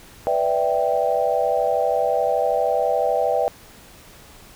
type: chord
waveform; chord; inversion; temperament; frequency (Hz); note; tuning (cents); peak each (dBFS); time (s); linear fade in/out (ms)
sine; E minor seventh; second; equal; 493.9 / 587.3 / 659.3 / 784; B4 / D5 / E5 / G5; 0 / 0 / 0 / 0; -23; 0.27-3.48; 0
effects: pink hiss -46 dBFS RMS until 4.55 s